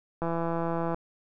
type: click train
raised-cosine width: 1 ms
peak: -17 dBFS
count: 122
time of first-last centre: 0.22-0.945 s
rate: 167 Hz
effects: none